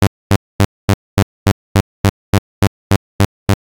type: tone bursts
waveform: sawtooth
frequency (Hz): 98.9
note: G2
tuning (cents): +16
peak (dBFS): -3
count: 13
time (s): 0.02-3.537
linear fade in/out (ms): 0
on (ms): 49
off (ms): 240
effects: AAC 64 kbps